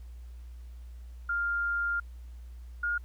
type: tone pair in turn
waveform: sine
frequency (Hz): 1400 / 1422.8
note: F6 / F6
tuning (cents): +4 / +32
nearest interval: unison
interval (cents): 28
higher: second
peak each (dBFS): -27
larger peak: neither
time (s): 1.29-2 / 2.83-2.98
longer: first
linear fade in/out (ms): 5
effects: added 60 Hz sine -42 dBFS peak until 3.04 s + pink hiss -66 dBFS RMS until 3.04 s